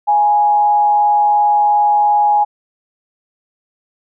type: tone with frequency modulation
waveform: sine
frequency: 830.6 Hz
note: G#5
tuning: in tune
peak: -9 dBFS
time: 0.07-2.45 s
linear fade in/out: 20 ms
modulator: 136 Hz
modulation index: 0.27
effects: none